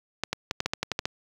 clicks, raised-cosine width 0.2 ms, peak -9 dBFS, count 10, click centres 0.236 / 0.33 / 0.511 / 0.604 / 0.66 / 0.735 / 0.83 / 0.917 / 0.991 / 1.055 s, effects high-pass 60 Hz 12 dB/octave + 8-bit

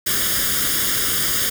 white noise with comb filter, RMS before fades -20 dBFS, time 0.06-1.5 s, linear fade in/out 10 ms, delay 0.59 ms, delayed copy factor +0.8, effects none

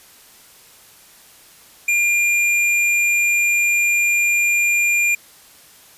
sine tone with hard clipping, 2400 Hz, D7, 37 cents sharp, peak -16 dBFS, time 1.88-5.15 s, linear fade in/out 5 ms, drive 9 dB, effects white hiss -47 dBFS RMS until 5.97 s + resampled to 32000 Hz

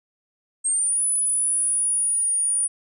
sine linear two-way sweep, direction up then down, 8370 to 9956 to 9450 Hz, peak -19 dBFS, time 0.64-2.68 s, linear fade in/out 20 ms, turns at 1.05 s, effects none

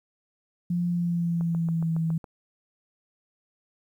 sine tone with pitch glide, 174.61 to 162.92 Hz, F3 to E3, 0 to -20 cents, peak -23 dBFS, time 0.7-2.18 s, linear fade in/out 5 ms, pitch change -120 cents, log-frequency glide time 0.88-1.94 s
click train, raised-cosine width 1 ms, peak -28 dBFS, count 7, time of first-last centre 1.41-2.242 s, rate 7.21 Hz
effects 10-bit

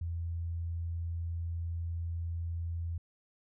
sine tone, 84.2 Hz, E2, 37 cents sharp, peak -33 dBFS, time 0.01-2.98 s, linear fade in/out 5 ms, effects none

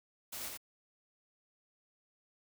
white noise with echo, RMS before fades -43 dBFS, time 0.32-0.49 s, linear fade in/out 10 ms, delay 85 ms, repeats 1, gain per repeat -2 dB, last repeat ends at 0.575 s, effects none

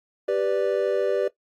triangle chord, G major, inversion none, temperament equal, 392 / 493.9 / 587.3 Hz, G4 / B4 / D5, 0 / 0 / 0 cents, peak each -23 dBFS, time 0.28-1.28 s, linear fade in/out 5 ms, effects noise-tail reverb RT60 0.1 s tail -17 dB re dry + AAC 64 kbps

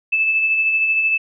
sine tone with tremolo, 2625 Hz, E7, 8 cents flat, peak -13 dBFS, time 0.12-1.18 s, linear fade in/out 10 ms, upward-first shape sine, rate 13 Hz, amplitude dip 35%, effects none

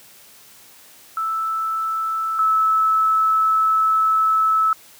sine tone pair in turn, 1317 / 1304.1 Hz, E6 / E6, -2 / -19 cents, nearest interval unison, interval 17 cents, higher first, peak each -20 / -14 dBFS, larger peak second, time 1.17-2.39 / 2.39-4.73 s, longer second, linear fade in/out 2 ms, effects white hiss -47 dBFS RMS until 4.99 s + high-pass 80 Hz 12 dB/octave

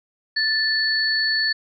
sine tone pair together, 1760 / 4435 Hz, A6 / C#8, 0 / 0 cents, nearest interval octave + major third, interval 1600 cents, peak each -21 dBFS, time 0.36-1.53 s, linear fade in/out 10 ms, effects none

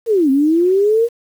sine linear two-way sweep, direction down then up, 477.6 to 261.6 to 477.6 Hz, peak -10 dBFS, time 0.06-1.09 s, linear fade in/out 50 ms, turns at 0.3 s, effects 7-bit

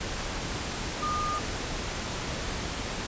sine tone in noise, 1217 Hz, D#6, 39 cents flat, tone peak -28 dBFS, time 1.02-1.39 s, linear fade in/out 10 ms, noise pink, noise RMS -33 dBFS, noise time 0-3.07 s, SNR +2 dB, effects resampled to 16000 Hz

